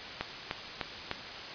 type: click train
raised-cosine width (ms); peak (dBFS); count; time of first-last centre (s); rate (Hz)
0.3; -15; 4; 0.21-1.114; 3.32
effects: white hiss -41 dBFS RMS until 1.54 s + resampled to 11025 Hz